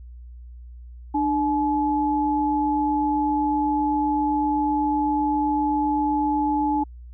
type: tone pair together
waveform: sine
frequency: 298.7 / 854.2 Hz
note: D4 / G#5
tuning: +29 / +48 cents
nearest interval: octave + tritone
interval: 1819 cents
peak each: -22 dBFS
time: 1.14-6.84 s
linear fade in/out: 10 ms
effects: added 60 Hz sine -38 dBFS peak until 7.13 s